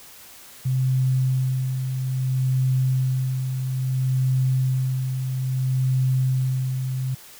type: tone with tremolo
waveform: sine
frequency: 130 Hz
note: C3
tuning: 11 cents flat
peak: -17 dBFS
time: 0.65-7.15 s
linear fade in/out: 10 ms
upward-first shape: sine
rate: 0.6 Hz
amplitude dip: 50%
effects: white hiss -45 dBFS RMS until 7.39 s